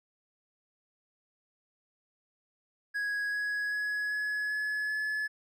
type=tone with pitch steps; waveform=triangle; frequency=1661 / 1671.6 / 1682.2 / 1693 / 1703.8 / 1714.6 Hz; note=G#6 / G#6 / G#6 / G#6 / G#6 / A6; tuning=0 / +11 / +22 / +33 / +44 / -45 cents; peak=-28 dBFS; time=2.94-5.28 s; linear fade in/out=20 ms; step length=390 ms; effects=none